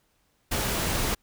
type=noise; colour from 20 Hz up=pink; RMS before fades=-27 dBFS; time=0.51-1.15 s; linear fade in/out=10 ms; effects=pink hiss -69 dBFS RMS until 1.22 s